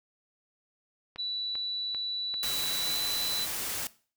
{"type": "click train", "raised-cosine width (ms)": 0.3, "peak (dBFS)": -27, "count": 4, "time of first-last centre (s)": [1.16, 2.341], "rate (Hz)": 2.54}
{"type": "tone with pitch glide", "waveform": "sine", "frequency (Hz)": [3951, 3995], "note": ["B7", "B7"], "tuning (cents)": [0, 19], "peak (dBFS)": -30, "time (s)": [1.18, 3.46], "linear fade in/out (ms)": 20, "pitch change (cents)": 19, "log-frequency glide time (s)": [2.79, 2.97]}
{"type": "noise", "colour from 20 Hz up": "white", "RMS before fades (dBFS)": -34, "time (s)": [2.43, 3.87], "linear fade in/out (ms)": 0}
{"effects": ["noise-tail reverb RT60 0.4 s tail -19 dB re dry"]}